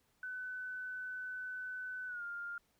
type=tone with pitch glide; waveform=sine; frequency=1505 to 1404.2 Hz; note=F#6 to F6; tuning=+29 to +9 cents; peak=-40 dBFS; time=0.23-2.58 s; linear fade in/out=2 ms; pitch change=-120 cents; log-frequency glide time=2.07-2.23 s; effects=pink hiss -75 dBFS RMS until 2.79 s